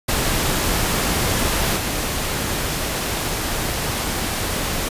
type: noise with level steps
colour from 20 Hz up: pink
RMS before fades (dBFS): -20 / -23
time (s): 0.08-4.89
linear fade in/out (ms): 10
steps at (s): 1.76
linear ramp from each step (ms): 20
effects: resampled to 32000 Hz